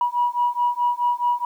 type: beating tone pair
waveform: sine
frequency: 966 / 970.7 Hz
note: B5 / B5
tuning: -39 / -30 cents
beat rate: 4.7 Hz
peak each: -21 dBFS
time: 0.01-1.45 s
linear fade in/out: 2 ms
effects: tanh soft clip ceiling -11 dBFS + 9-bit